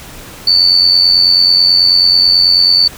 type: tone with amplitude modulation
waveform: sine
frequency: 4500 Hz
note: C#8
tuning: 25 cents sharp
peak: -3 dBFS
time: 0.47-2.88 s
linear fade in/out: 5 ms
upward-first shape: sine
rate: 89.2 Hz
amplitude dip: 60%
effects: pink hiss -32 dBFS RMS until 2.97 s